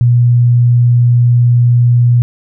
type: tone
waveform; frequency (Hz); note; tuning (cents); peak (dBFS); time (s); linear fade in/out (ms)
sine; 120.9; B2; -36; -5; 0.01-2.22; 0
effects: none